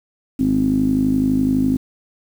10% pulse tone with low-pass filter, 51.91 Hz, G#1, in tune, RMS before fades -17 dBFS, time 0.39-1.77 s, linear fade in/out 10 ms, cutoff 270 Hz, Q 9.9, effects 7-bit

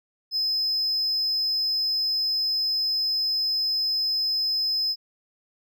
triangle tone, 5100 Hz, D#8, 42 cents sharp, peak -21 dBFS, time 0.31-4.96 s, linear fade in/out 50 ms, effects none

